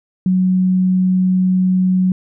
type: tone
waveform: sine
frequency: 185 Hz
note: F#3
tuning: in tune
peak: -11 dBFS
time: 0.26-2.12 s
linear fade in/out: 2 ms
effects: none